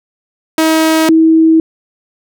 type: tone pair in turn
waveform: sawtooth / sine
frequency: 318.9 / 322.2 Hz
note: D#4 / E4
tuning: +43 / -39 cents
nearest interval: unison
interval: 18 cents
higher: second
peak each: -4 dBFS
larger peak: neither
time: 0.58-1.09 / 1.09-1.6 s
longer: neither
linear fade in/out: 2 ms
effects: none